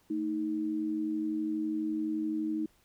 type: tone pair together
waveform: sine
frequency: 221.8 / 313.7 Hz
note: A3 / D#4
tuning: +14 / +14 cents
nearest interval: tritone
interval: 600 cents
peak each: -37 / -30 dBFS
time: 0.1-2.66 s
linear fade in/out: 5 ms
effects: pink hiss -67 dBFS RMS until 2.84 s